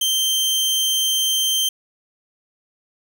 sawtooth tone, 3136 Hz, G7, in tune, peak -14 dBFS, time 0.01-1.69 s, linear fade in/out 5 ms, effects none

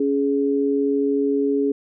sine tone pair together, 279.2 / 418.4 Hz, C#4 / G#4, +13 / +13 cents, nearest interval perfect fifth, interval 700 cents, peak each -20 dBFS, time 0-1.72 s, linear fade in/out 5 ms, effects none

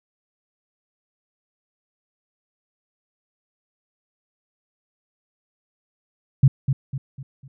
sine tone with echo, 134.5 Hz, C3, 48 cents sharp, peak -8 dBFS, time 6.43-6.48 s, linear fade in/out 5 ms, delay 250 ms, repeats 4, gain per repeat -8 dB, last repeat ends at 7.48 s, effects none

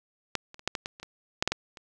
clicks, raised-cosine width 0.2 ms, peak -9 / -28 / -29 / -9 / -13 / -16 / -28 / -24 / -7 / -7 / -10 / -27 dBFS, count 12, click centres 0.353 / 0.544 / 0.594 / 0.676 / 0.752 / 0.859 / 0.999 / 1.03 / 1.425 / 1.476 / 1.52 / 1.772 s, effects none

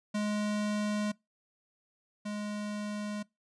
square tone pair in turn, 209.3 / 208.5 Hz, G#3 / G#3, +14 / +7 cents, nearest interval unison, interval 7 cents, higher first, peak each -30 / -35 dBFS, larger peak first, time 0.14-1.12 / 2.25-3.23 s, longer neither, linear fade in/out 10 ms, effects noise-tail reverb RT60 0.2 s tail -23 dB re dry + resampled to 22050 Hz

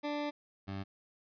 20% pulse tone pair in turn, 293.7 / 97.47 Hz, D4 / G2, 0 / -9 cents, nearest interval octave + perfect fifth, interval 1909 cents, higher first, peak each -29 / -33 dBFS, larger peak first, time 0.03-0.31 / 0.67-0.84 s, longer first, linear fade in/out 20 ms, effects resampled to 11025 Hz

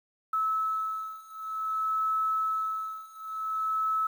sine beating tone pair, 1300 / 1300.54 Hz, E6 / E6, -24 / -24 cents, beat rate 0.54 Hz, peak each -31 / -30 dBFS, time 0.33-4.07 s, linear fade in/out 5 ms, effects 9-bit

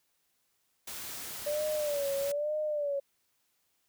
white noise, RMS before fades -41 dBFS, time 0.87-2.32 s, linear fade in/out 5 ms
sine tone with vibrato, 582 Hz, D5, 16 cents flat, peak -29 dBFS, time 1.46-3 s, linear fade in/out 10 ms, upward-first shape sine, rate 1.1 Hz, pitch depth 87 cents each way
effects white hiss -75 dBFS RMS until 3.88 s

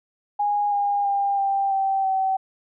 sine tone with pitch steps, 823 / 811.2 / 799.6 / 788.1 / 776.8 / 765.7 Hz, G#5 / G#5 / G5 / G5 / G5 / G5, -16 / -41 / +34 / +9 / -16 / -41 cents, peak -19 dBFS, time 0.39-2.37 s, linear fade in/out 10 ms, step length 330 ms, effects none

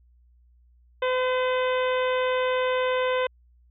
harmonic tone, 509 Hz, C5, 48 cents flat, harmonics 1 / 2 / 3 / 4 / 5 / 6 / 7, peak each -23 / -29 / -33 / -35 / -37 / -39 / -40 dBFS, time 1.02-3.27 s, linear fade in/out 5 ms, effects added 60 Hz sine -55 dBFS peak until 3.7 s

